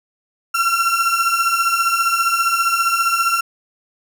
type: beating tone pair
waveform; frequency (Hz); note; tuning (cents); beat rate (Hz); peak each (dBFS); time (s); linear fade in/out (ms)
35% pulse; 1353 / 1368; E6 / F6; +45 / -36; 15; -18 / -15; 0.54-3.41; 10
effects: none